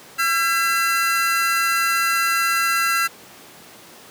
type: tone cluster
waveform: square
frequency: 1354 / 1620 / 2004 / 2705 Hz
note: E6 / G#6 / B6 / E7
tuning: +46 / -43 / +25 / +44 cents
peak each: -21 / -24 / -27 / -26 dBFS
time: 0.18-3.08 s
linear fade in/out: 20 ms
effects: pink hiss -43 dBFS RMS until 4.1 s + high-pass 200 Hz 12 dB/octave